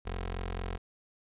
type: tone with notch filter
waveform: 15% pulse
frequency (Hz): 44.3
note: F1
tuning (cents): +25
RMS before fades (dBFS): -36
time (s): 0.05-0.78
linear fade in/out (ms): 20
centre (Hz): 140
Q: 0.92
effects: resampled to 8000 Hz